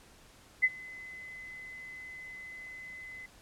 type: tone with ADSR envelope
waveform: sine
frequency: 2030 Hz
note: B6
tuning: 47 cents sharp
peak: -19 dBFS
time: 0.62-3.26 s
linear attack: 21 ms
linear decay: 44 ms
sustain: -24 dB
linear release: 4 ms
effects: pink hiss -58 dBFS RMS until 3.41 s + low-pass 11000 Hz 12 dB/octave